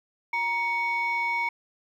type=tone pair together; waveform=sine; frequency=940 / 2231 Hz; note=A#5 / C#7; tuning=+14 / +11 cents; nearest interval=octave + minor third; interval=1497 cents; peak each=-26 / -25 dBFS; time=0.33-1.49 s; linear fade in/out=5 ms; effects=tanh soft clip ceiling -20 dBFS + 10-bit